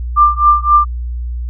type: tone with tremolo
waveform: sine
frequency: 1188 Hz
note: D6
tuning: 20 cents sharp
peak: -3 dBFS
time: 0.16-0.85 s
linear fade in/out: 20 ms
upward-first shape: triangle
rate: 3.8 Hz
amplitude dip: 100%
effects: added 60 Hz sine -18 dBFS peak until 1.49 s